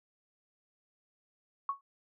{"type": "tone with exponential decay", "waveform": "sine", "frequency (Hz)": 1108.7, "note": "C#6", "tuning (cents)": 0, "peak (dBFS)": -26, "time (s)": [1.69, 1.81], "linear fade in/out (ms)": 2, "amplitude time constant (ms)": 24, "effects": []}